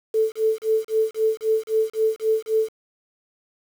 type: tone with tremolo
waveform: sine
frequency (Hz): 440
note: A4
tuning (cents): 0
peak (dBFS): -15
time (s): 0.14-2.69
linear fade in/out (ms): 5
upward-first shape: sine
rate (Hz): 3.8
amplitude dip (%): 100
effects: 7-bit